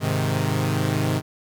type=chord; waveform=sawtooth; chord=Ab major; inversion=none; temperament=equal; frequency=103.83 / 130.81 / 155.56 Hz; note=Ab2 / C3 / Eb3; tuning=0 / 0 / 0 cents; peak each=-21 dBFS; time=0-1.22 s; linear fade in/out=50 ms; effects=none